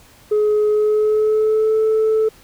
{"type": "tone with pitch glide", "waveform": "sine", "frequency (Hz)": [422.5, 437.9], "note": ["G#4", "A4"], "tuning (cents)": [30, -8], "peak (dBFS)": -11, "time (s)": [0.31, 2.29], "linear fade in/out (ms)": 10, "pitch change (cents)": 62, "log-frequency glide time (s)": [0.68, 1.76], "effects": ["tanh soft clip ceiling -11 dBFS", "pink hiss -48 dBFS RMS until 2.43 s"]}